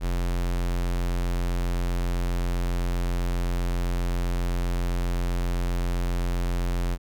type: tone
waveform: square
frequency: 43.82 Hz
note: F1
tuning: 7 cents sharp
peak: -24 dBFS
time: 0-6.98 s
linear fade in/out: 50 ms
effects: none